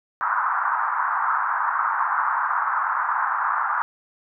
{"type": "band-pass noise", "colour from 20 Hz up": "pink", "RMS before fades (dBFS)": -23, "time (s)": [0.21, 3.82], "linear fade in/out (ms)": 0, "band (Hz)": [910, 1500], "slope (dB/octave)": 48, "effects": []}